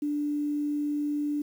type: tone with quantisation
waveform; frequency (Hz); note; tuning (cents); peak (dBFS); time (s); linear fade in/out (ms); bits
sine; 293.7; D4; 0; -26; 0.02-1.42; 5; 9
effects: none